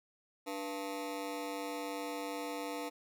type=ring-modulated tone; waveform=25% pulse; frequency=392 Hz; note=G4; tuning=in tune; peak=-31 dBFS; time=0.46-2.9 s; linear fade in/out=20 ms; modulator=97.3 Hz; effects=none